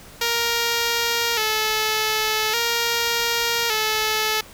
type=tone with vibrato; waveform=5% pulse; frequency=450.2 Hz; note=A4; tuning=40 cents sharp; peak=-8 dBFS; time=0.21-4.41 s; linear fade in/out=5 ms; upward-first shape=square; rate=0.43 Hz; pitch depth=66 cents each way; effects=pink hiss -44 dBFS RMS until 4.53 s